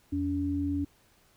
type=tone pair together; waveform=sine; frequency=84.6 / 284.6 Hz; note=E2 / C#4; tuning=+45 / +46 cents; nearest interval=octave + major sixth; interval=2101 cents; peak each=-33 / -28 dBFS; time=0.12-0.85 s; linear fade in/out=10 ms; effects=pink hiss -64 dBFS RMS until 1.36 s